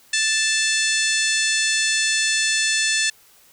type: harmonic tone with a mistuned harmonic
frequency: 880 Hz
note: A5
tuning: in tune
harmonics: 2 / 3 / 4 / 5 / 6 / 7 / 8 / 9 / 10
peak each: -23 / -25 / -26 / -27 / -28 / -28 / -29 / -30 / -30 dBFS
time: 0.13-3.1 s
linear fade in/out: 5 ms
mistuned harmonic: 5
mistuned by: -29 cents
effects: white hiss -53 dBFS RMS until 3.52 s